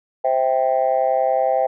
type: chord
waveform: sine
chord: C major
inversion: none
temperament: just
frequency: 523.3 / 654.1 / 784.9 Hz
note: C5 / E5 / G5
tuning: 0 / -14 / +2 cents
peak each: -19 dBFS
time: 0.24-1.67 s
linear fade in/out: 10 ms
effects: tanh soft clip ceiling -8 dBFS